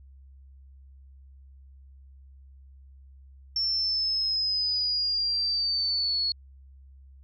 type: linear sweep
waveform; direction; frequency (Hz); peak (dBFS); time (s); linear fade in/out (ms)
sine; down; 5420 to 4350; -24; 3.56-6.32; 2
effects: added 67 Hz sine -48 dBFS peak until 7.23 s